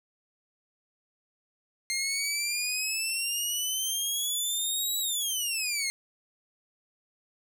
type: exponential two-way sweep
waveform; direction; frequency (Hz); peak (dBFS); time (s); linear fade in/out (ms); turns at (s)
15% pulse; up then down; 2112 to 3916 to 2112; -21; 1.9-5.9; 0; 4.99
effects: none